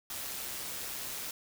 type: noise with amplitude modulation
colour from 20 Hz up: white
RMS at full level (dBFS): -38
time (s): 0.1-1.31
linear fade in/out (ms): 2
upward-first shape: sine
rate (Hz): 133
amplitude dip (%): 30
effects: none